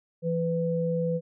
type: tone pair together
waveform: sine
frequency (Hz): 167.42 / 499.1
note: E3 / B4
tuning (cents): +27 / +18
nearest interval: octave + perfect fifth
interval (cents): 1891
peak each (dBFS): -27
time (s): 0.22-1.21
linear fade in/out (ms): 50
effects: none